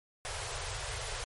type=band-stop noise; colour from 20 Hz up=pink; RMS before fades=-38 dBFS; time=0.25-1.24 s; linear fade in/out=0 ms; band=130 to 420 Hz; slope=48 dB/octave; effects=MP3 48 kbps